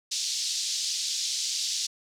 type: band-pass noise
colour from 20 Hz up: pink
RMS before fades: -30 dBFS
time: 0.11-1.87 s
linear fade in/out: 10 ms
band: 4000 to 6800 Hz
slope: 24 dB/octave
effects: none